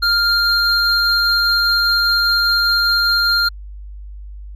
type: tone pair together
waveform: triangle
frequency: 1400 / 4195 Hz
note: F6 / C8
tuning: +4 / +4 cents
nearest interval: octave + perfect fifth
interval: 1900 cents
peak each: -14 dBFS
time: 0.02-3.49 s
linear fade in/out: 10 ms
effects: added 50 Hz sine -30 dBFS peak until 4.55 s